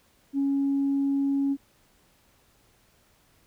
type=tone; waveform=sine; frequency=277.2 Hz; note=C#4; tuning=in tune; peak=-21 dBFS; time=0.33-1.57 s; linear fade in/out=50 ms; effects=tanh soft clip ceiling -18 dBFS + pink hiss -63 dBFS RMS until 3.46 s